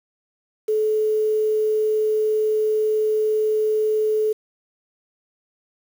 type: tone with quantisation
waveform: sine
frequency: 431 Hz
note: A4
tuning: 36 cents flat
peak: -17 dBFS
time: 0.68-4.33 s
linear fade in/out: 10 ms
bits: 7
effects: none